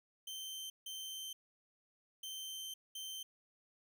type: tone bursts at uneven times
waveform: sawtooth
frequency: 3109 Hz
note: G7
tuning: 15 cents flat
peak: -40 dBFS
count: 4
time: 0.27-0.7 / 0.86-1.33 / 2.23-2.74 / 2.95-3.23 s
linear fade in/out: 5 ms
effects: none